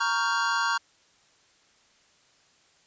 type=chord; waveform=square; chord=G half-diminished seventh; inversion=first; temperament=equal with one note detuned; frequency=932.3 / 1119 / 1396.9 / 1568 Hz; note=Bb5 / Db6 / F6 / G6; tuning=0 / +16 / 0 / 0 cents; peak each=-30 dBFS; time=0-0.78 s; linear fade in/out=10 ms; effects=white hiss -62 dBFS RMS until 2.86 s + resampled to 16000 Hz